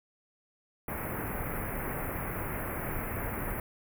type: band-stop noise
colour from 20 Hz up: pink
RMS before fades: -35 dBFS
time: 0.88-3.6 s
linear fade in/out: 2 ms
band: 2300 to 11000 Hz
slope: 48 dB/octave
effects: none